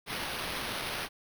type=noise with sample-and-hold; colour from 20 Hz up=white; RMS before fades=-36 dBFS; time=0.06-1.09 s; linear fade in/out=50 ms; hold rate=7350 Hz; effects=none